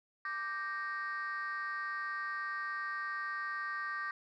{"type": "chord", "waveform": "sine", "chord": "G minor", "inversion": "second", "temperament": "equal", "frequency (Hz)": [1174.7, 1568, 1864.7], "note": ["D6", "G6", "Bb6"], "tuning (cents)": [0, 0, 0], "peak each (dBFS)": [-38, -39, -39], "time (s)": [0.25, 4.11], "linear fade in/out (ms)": 2, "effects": ["tanh soft clip ceiling -31 dBFS"]}